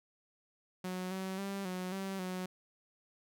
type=tone with pitch steps; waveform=sawtooth; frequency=183.7 / 189.4 / 197 / 183.2 / 193.3 / 183.9 Hz; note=F#3 / F#3 / G3 / F#3 / G3 / F#3; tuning=-12 / +41 / +9 / -17 / -24 / -10 cents; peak=-33 dBFS; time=0.84-2.46 s; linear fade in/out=5 ms; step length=270 ms; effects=none